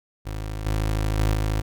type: tone with level steps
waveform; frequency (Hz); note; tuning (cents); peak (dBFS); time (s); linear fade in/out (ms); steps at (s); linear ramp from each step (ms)
25% pulse; 52.9; G#1; +33; -25 / -18 / -15 / -18; 0.25-1.62; 20; 0.66 / 1.18 / 1.34; 2
effects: none